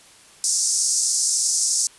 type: band-pass noise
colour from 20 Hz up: pink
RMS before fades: -21 dBFS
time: 0.44-1.87 s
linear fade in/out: 0 ms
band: 5300 to 9600 Hz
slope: 48 dB/octave
effects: white hiss -49 dBFS RMS until 1.98 s + resampled to 24000 Hz